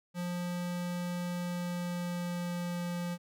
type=tone with pitch glide; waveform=square; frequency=176.4 to 174.78 Hz; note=F3 to F3; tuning=+18 to +2 cents; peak=-34 dBFS; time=0.14-3.18 s; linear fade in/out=50 ms; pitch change=-16 cents; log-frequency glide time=1.34-2.88 s; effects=none